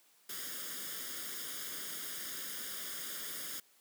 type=noise with comb filter; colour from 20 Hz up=white; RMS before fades=-42 dBFS; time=0.29-3.6 s; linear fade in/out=5 ms; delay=0.59 ms; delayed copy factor=+0.75; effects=white hiss -67 dBFS RMS until 3.8 s + high-pass 200 Hz 12 dB/octave